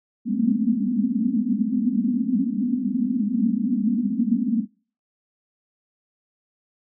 white band-pass noise, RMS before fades -22 dBFS, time 0.25-4.66 s, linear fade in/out 50 ms, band 200 to 260 Hz, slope 96 dB/octave, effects noise-tail reverb RT60 0.4 s tail -23 dB re dry

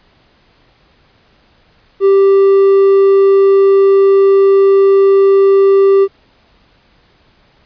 sine tone with hard clipping, 392 Hz, G4, in tune, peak -6 dBFS, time 2-6.08 s, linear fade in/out 50 ms, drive 3 dB, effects pink hiss -51 dBFS RMS until 7.65 s + resampled to 11025 Hz

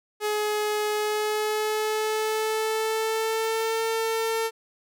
sawtooth tone with pitch glide, 422.1 to 449.8 Hz, G#4 to A4, +28 to +38 cents, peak -20 dBFS, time 0.2-4.51 s, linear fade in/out 50 ms, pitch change +110 cents, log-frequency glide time 0.92-3.82 s, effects none

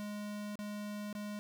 square tone with dropouts, 207.7 Hz, G#3, in tune, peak -40 dBFS, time 0-1.39 s, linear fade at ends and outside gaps 0 ms, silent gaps 0.555-0.59 / 1.128-1.151 s, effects none

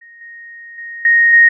sine tone with level steps, 1864.7 Hz, A#6, in tune, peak -38 / -32 / -26 / -7 / -4 dBFS, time 0.01-1.49 s, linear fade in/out 10 ms, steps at 0.21 / 0.78 / 1.05 / 1.33 s, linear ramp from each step 2 ms, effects none

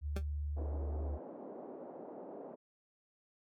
sine tone, 73.5 Hz, D2, 2 cents sharp, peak -35 dBFS, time 0.01-1.19 s, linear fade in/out 50 ms
20% pulse tone with exponential decay, 195.7 Hz, G3, 3 cents flat, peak -31 dBFS, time 0.16-0.24 s, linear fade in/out 5 ms, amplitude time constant 16 ms
white band-pass noise, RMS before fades -48 dBFS, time 0.56-2.56 s, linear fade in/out 20 ms, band 230 to 650 Hz, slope 24 dB/octave
effects none

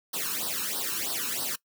white noise with flanger, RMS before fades -31 dBFS, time 0.13-1.56 s, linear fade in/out 10 ms, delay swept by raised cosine 0.21 to 0.76 ms, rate 3.1 Hz, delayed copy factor +0.9, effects noise-tail reverb RT60 0.1 s tail -21 dB re dry + high-pass 200 Hz 12 dB/octave

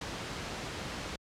pink noise, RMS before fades -38 dBFS, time 0.01-1.16 s, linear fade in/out 5 ms, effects high-pass 60 Hz 12 dB/octave + low-pass 6000 Hz 12 dB/octave

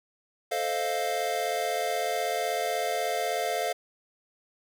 square chord, F dominant seventh, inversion first, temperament equal, 440 / 523.3 / 622.3 / 698.5 Hz, A4 / C5 / Eb5 / F5, 0 / 0 / 0 / 0 cents, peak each -35 / -35 / -35 / -30 dBFS, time 0.51-3.73 s, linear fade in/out 10 ms, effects none

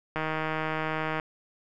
click train, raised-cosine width 0.5 ms, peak -15 dBFS, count 164, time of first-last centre 0.16-1.198 s, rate 157 Hz, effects none

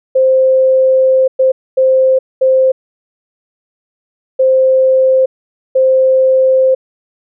sine tone bursts at uneven times, 523.3 Hz, C5, in tune, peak -6 dBFS, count 6, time 0.15-1.28 / 1.39-1.52 / 1.77-2.19 / 2.41-2.72 / 4.39-5.26 / 5.75-6.75 s, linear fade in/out 10 ms, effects none

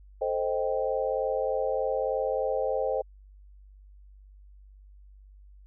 sine chord, A half-diminished seventh, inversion none, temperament equal, 440 / 523.3 / 622.3 / 784 Hz, A4 / C5 / Eb5 / G5, 0 / 0 / 0 / 0 cents, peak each -32 / -28 / -32 / -34 dBFS, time 0.21-3.02 s, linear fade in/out 10 ms, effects added 49 Hz sine -49 dBFS peak until 5.66 s

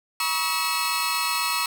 sawtooth tone cluster, 962 / 1114 / 1286 / 2620 / 4282 Hz, B5 / C#6 / E6 / E7 / C8, -46 / +8 / -43 / -11 / +39 cents, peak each -26 dBFS, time 0.2-1.66 s, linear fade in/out 2 ms, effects none

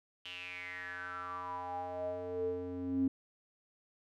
square tone with band-pass filter sweep, 89.9 Hz, F#2, 49 cents flat, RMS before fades -39 dBFS, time 0.25-3.08 s, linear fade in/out 5 ms, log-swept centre 3000 to 260 Hz, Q 8.4, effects none

